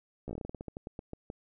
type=slowing click train; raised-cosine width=2 ms; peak=-26 dBFS; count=17; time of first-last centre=0.28-1.301 s; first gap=14 ms; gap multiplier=1.18; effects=none